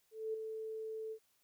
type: tone with ADSR envelope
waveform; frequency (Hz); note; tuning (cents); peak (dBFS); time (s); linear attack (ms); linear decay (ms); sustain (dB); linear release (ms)
sine; 440; A4; 0; -34; 0.11-1.19; 230; 5; -6; 73
effects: white hiss -75 dBFS RMS until 1.43 s